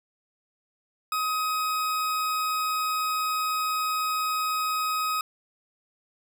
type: tone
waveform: 40% pulse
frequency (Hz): 1262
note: D#6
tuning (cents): +24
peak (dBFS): -24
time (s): 1.12-5.21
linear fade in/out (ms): 2
effects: none